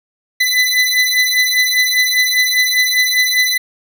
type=beating tone pair; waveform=25% pulse; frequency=2000 / 2005 Hz; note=B6 / B6; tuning=+21 / +26 cents; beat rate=5 Hz; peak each=-11 / -11 dBFS; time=0.4-3.58 s; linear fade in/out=10 ms; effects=none